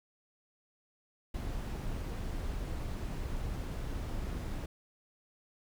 brown noise, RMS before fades -37 dBFS, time 1.34-4.66 s, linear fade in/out 5 ms, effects none

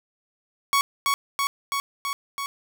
sawtooth tone with echo, 1115 Hz, C#6, 10 cents sharp, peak -14 dBFS, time 0.73-0.81 s, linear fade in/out 0 ms, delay 330 ms, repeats 5, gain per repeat -2 dB, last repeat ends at 2.46 s, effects none

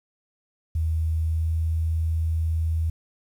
sine tone with pitch glide, 80.2 to 80.99 Hz, E2 to E2, -47 to -30 cents, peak -21 dBFS, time 0.75-2.9 s, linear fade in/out 5 ms, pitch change +17 cents, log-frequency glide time 1.24-1.49 s, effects 9-bit

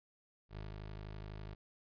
20% pulse tone with ADSR envelope, 52 Hz, G#1, 3 cents sharp, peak -38 dBFS, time 0.49-1.55 s, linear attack 79 ms, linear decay 150 ms, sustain -2 dB, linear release 13 ms, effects resampled to 11025 Hz

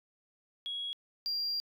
sine tone pair in turn, 3322 / 4764 Hz, G#7 / D8, 0 / +24 cents, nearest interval tritone, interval 624 cents, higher second, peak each -34 / -29 dBFS, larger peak second, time 0.66-0.93 / 1.26-1.6 s, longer second, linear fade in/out 0 ms, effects tanh soft clip ceiling -29 dBFS

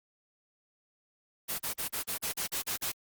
white noise bursts, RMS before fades -33 dBFS, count 10, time 1.48-2.922 s, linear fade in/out 20 ms, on 110 ms, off 38 ms, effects Opus 24 kbps

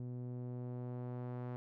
sawtooth tone with low-pass filter sweep, 123.47 Hz, B2, in tune, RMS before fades -43 dBFS, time 0-1.56 s, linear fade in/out 0 ms, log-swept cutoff 310 to 1200 Hz, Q 0.75, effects none

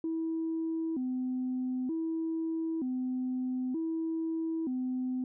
sine tone with vibrato, 287.9 Hz, D4, 34 cents flat, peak -29 dBFS, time 0.04-5.24 s, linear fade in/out 2 ms, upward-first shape square, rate 0.54 Hz, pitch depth 210 cents each way, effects tanh soft clip ceiling -26 dBFS

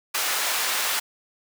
pink high-pass noise, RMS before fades -25 dBFS, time 0.14-1 s, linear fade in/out 10 ms, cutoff 1000 Hz, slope 12 dB/octave, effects none

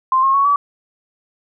sine tone with pitch steps, 1046.5 / 1078.4 / 1111.3 / 1145.2 Hz, C6 / C#6 / C#6 / D6, 0 / -48 / +4 / -44 cents, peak -11 dBFS, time 0.12-0.56 s, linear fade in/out 2 ms, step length 110 ms, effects none

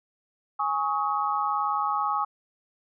sine chord, Ab suspended fourth, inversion none, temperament equal with one note detuned, 830.6 / 1108.7 / 1267 Hz, Ab5 / Db6 / Eb6, 0 / 0 / +31 cents, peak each -28 dBFS, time 0.59-2.25 s, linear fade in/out 10 ms, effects none

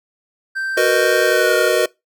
triangle tone with pitch glide, 1563 to 1425 Hz, G6 to F6, -6 to +34 cents, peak -18 dBFS, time 0.55-1.7 s, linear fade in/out 20 ms, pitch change -160 cents, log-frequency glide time 1.27-1.56 s
square chord, B major seventh, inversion second, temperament just, 370.4 / 463 / 493.9 / 617.4 Hz, F#4 / A#4 / B4 / D#5, +2 / -12 / 0 / -14 cents, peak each -20 / -20 / -20 / -19 dBFS, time 0.77-1.86 s, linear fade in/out 5 ms
effects noise-tail reverb RT60 0.2 s tail -23 dB re dry

